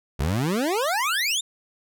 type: exponential sweep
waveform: 25% pulse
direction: up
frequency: 63.3 to 3729 Hz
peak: -18 dBFS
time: 0.19-1.41 s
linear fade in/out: 10 ms
effects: none